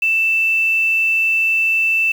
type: tone with quantisation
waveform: sine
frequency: 2656 Hz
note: E7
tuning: 12 cents sharp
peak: -13 dBFS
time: 0.02-2.12 s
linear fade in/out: 5 ms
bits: 6
effects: none